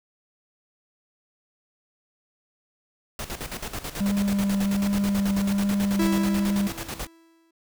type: noise with tremolo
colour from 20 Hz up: pink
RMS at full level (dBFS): -32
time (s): 3.19-7.07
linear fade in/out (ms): 2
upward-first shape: square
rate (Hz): 9.2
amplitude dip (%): 70
type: tone with vibrato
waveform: triangle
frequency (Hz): 199.4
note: G3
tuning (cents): +30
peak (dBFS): -19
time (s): 4-6.68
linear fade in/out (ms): 10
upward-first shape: triangle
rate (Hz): 1.3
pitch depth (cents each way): 14
type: tone with exponential decay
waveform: 45% pulse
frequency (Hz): 329.6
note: E4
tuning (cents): 0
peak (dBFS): -22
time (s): 5.99-7.51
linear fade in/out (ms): 5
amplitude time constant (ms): 330
effects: none